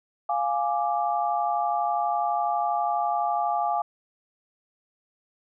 sine chord, D diminished, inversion first, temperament equal, 698.5 / 830.6 / 1174.7 Hz, F5 / Ab5 / D6, 0 / 0 / 0 cents, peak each -26 / -26 / -30 dBFS, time 0.29-3.82 s, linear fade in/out 5 ms, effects none

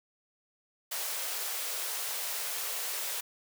white high-pass noise, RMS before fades -35 dBFS, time 0.91-3.21 s, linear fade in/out 10 ms, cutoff 410 Hz, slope 48 dB/octave, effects none

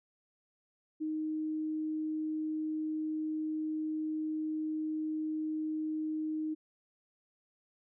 sine tone, 311.1 Hz, D#4, in tune, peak -32 dBFS, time 1-6.55 s, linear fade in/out 20 ms, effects none

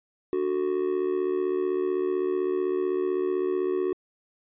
triangle tone with amplitude modulation, 370 Hz, F#4, in tune, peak -18 dBFS, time 0.33-3.93 s, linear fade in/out 0 ms, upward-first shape sine, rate 75.8 Hz, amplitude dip 80%, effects resampled to 8000 Hz

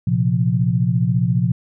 sine chord, Bb suspended second, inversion none, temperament just, 116.54 / 131.11 / 174.81 Hz, Bb2 / C3 / F3, 0 / +4 / +2 cents, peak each -19 dBFS, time 0.07-1.52 s, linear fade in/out 5 ms, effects none

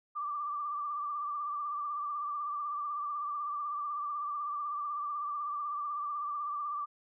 sine tone with vibrato, 1174.7 Hz, D6, in tune, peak -33 dBFS, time 0.15-6.86 s, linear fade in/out 20 ms, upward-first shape triangle, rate 16 Hz, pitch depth 54 cents each way, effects none

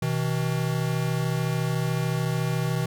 square tone pair together, 126.21 / 160 Hz, B2 / D#3, +38 / +49 cents, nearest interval major third, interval 411 cents, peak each -27 dBFS, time 0.02-2.86 s, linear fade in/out 5 ms, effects none

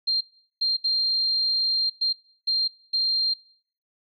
sine tone bursts at uneven times, 4186 Hz, C8, in tune, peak -20 dBFS, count 6, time 0.07-0.21 / 0.61-0.77 / 0.84-1.9 / 2.01-2.13 / 2.47-2.68 / 2.93-3.34 s, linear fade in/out 10 ms, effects noise-tail reverb RT60 0.6 s tail -23 dB re dry

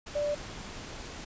sine tone in noise, 587 Hz, D5, 1 cent flat, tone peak -27 dBFS, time 0.15-0.35 s, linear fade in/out 10 ms, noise pink, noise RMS -42 dBFS, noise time 0.06-1.25 s, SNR +12 dB, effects resampled to 16000 Hz

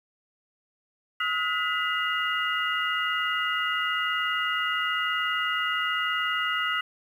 sine tone cluster, 1277 / 1438 / 1991 / 2839 Hz, D#6 / F#6 / B6 / F7, +45 / -50 / +14 / +28 cents, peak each -30 dBFS, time 1.2-6.81 s, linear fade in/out 5 ms, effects 9-bit

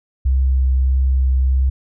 sine tone with vibrato, 65.4 Hz, C2, in tune, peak -12 dBFS, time 0.25-1.7 s, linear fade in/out 10 ms, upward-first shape triangle, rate 1.6 Hz, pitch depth 12 cents each way, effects none

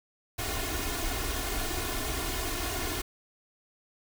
pink noise with comb filter, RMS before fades -32 dBFS, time 0.38-3.02 s, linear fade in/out 10 ms, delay 2.8 ms, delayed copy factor +0.8, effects none

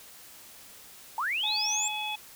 sine linear sweep, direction up, 830.6 to 7540 Hz, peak -27 dBFS, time 1.18-1.88 s, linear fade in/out 2 ms
harmonic tone, 850 Hz, G#5, 40 cents sharp, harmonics 1 / 3 / 4, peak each -35 / -35 / -35 dBFS, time 1.43-2.16 s, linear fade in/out 10 ms
effects white hiss -50 dBFS RMS until 2.35 s

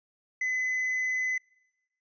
sine tone with tanh clipping, 2021 Hz, B6, 39 cents sharp, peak -27 dBFS, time 0.41-1.38 s, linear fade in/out 5 ms, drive 2 dB, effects noise-tail reverb RT60 1.0 s tail -25 dB re dry + resampled to 16000 Hz

